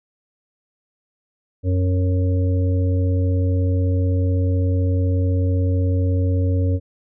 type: harmonic tone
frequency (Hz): 91.6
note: F#2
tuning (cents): -17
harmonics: 1 / 3 / 5 / 6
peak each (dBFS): -16 / -26 / -30 / -32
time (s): 1.63-6.8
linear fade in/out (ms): 50
effects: none